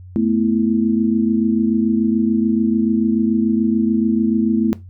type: chord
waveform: sine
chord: A suspended second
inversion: none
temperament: equal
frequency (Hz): 220 / 246.9 / 329.6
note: A3 / B3 / E4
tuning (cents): 0 / 0 / 0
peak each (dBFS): -16 / -20 / -20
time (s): 0.16-4.73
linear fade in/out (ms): 0
effects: noise-tail reverb RT60 0.2 s tail -17 dB re dry + added 91 Hz sine -35 dBFS peak until 4.89 s